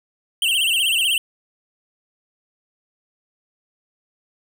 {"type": "tone with vibrato", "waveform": "square", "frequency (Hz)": 2926, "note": "F#7", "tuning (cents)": -20, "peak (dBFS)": -17, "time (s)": [0.42, 1.18], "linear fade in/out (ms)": 2, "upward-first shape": "sine", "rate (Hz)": 16, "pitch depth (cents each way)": 160, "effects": []}